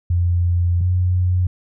sine tone pair in turn, 87.4 / 90.48 Hz, F2 / F#2, +2 / -38 cents, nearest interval minor second, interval 60 cents, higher second, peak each -14 dBFS, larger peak neither, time 0.1-0.81 / 0.81-1.47 s, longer first, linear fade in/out 5 ms, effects none

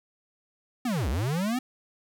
square linear two-way sweep, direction down then up, 261.6 to 56.2 to 261.6 Hz, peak -26 dBFS, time 0.85-1.59 s, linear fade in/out 5 ms, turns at 1.09 s, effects none

